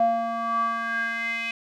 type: tone with band-pass filter sweep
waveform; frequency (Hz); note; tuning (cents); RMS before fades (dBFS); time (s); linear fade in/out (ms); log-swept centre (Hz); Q
square; 230; A#3; -23; -26; 0-1.51; 2; 690 to 2500; 6.7
effects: none